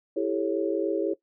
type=chord; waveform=sine; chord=A dominant seventh; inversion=second; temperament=just; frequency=330 / 396 / 440 / 550 Hz; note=E4 / G4 / A4 / C#5; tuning=+2 / +18 / 0 / -14 cents; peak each=-28 / -29 / -30 / -30 dBFS; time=0.16-1.14 s; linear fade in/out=10 ms; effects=noise-tail reverb RT60 0.1 s tail -17 dB re dry